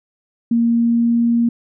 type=tone with pitch glide; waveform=sine; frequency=233.1 to 234.6 Hz; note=A#3 to A#3; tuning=0 to +11 cents; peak=-12 dBFS; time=0.51-1.49 s; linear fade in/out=5 ms; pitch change=+11 cents; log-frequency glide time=0.65-1.22 s; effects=none